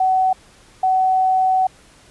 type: tone pair in turn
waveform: sine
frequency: 752 / 752 Hz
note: F#5 / F#5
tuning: +28 / +28 cents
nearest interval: unison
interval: 0 cents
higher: neither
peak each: -13 dBFS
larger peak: neither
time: 0-0.33 / 0.83-1.67 s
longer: second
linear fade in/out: 5 ms
effects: pink hiss -49 dBFS RMS until 2.1 s + resampled to 24000 Hz